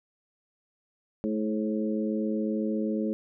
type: harmonic tone with a mistuned harmonic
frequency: 108 Hz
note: A2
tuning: 32 cents flat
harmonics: 2 / 3 / 4 / 5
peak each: -28 / -32 / -34 / -36 dBFS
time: 1.24-3.13 s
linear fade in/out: 0 ms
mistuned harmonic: 4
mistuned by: -23 cents
effects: none